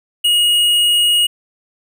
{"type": "tone with tanh clipping", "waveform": "sine", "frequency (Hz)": 2881, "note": "F#7", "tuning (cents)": -47, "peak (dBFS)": -12, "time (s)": [0.24, 1.27], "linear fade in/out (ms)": 10, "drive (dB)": 13, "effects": []}